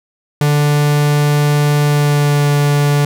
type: tone with pitch glide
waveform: 45% pulse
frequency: 146.83 to 144.98 Hz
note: D3 to D3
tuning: 0 to -22 cents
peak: -10 dBFS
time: 0.41-3.05 s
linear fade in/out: 2 ms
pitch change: -22 cents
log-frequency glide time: 1.83-2.48 s
effects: none